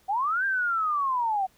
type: linear two-way sweep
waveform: sine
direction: up then down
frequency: 739 to 1606 to 739 Hz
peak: -23 dBFS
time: 0.08-1.47 s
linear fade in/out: 20 ms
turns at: 0.45 s
effects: pink hiss -62 dBFS RMS until 1.57 s